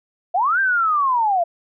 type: linear two-way sweep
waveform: sine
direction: up then down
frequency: 659.3 to 1597 to 659.3 Hz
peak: -15 dBFS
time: 0.34-1.44 s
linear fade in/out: 10 ms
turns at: 0.6 s
effects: none